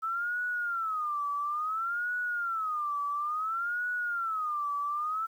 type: tone with vibrato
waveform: sine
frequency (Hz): 1300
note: E6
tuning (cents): -24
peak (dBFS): -29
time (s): 0.02-5.27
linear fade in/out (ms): 20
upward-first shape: sine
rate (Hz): 0.58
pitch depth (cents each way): 210
effects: 10-bit